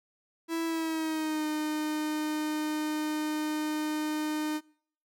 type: tone with pitch glide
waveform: 45% pulse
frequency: 329.6 to 305.8 Hz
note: E4 to D#4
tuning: 0 to -30 cents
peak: -29 dBFS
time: 0.48-4.61 s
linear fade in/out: 50 ms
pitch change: -130 cents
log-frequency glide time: 0.65-1.46 s
effects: noise-tail reverb RT60 0.6 s tail -24 dB re dry